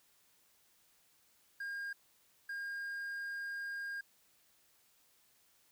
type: tone bursts at uneven times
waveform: triangle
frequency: 1615 Hz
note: G#6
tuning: 49 cents flat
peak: -37 dBFS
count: 2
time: 1.6-1.93 / 2.49-4.01 s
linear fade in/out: 5 ms
effects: white hiss -70 dBFS RMS until 5.71 s